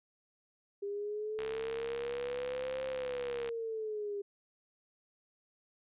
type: linear two-way sweep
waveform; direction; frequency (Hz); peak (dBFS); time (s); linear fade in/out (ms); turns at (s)
sine; up then down; 400.2 to 523.3 to 400.2; -35; 0.82-4.22; 10; 2.85
type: click train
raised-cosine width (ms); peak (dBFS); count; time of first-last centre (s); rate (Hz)
0.3; -27; 144; 1.39-3.49; 68.1
effects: resampled to 8000 Hz